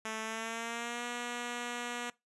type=tone with pitch glide; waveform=5% pulse; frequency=220 to 241.3 Hz; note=A3 to B3; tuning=0 to -40 cents; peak=-25 dBFS; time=0.05-2.1 s; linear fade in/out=2 ms; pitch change=+160 cents; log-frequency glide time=0.22-1.04 s; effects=noise-tail reverb RT60 0.2 s tail -22 dB re dry + resampled to 24000 Hz